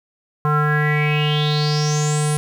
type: tone with low-pass filter sweep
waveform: square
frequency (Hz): 150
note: D3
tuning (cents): +37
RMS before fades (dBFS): -18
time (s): 0.45-2.37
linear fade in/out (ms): 0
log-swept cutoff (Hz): 1200 to 10000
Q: 8.3
effects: 8-bit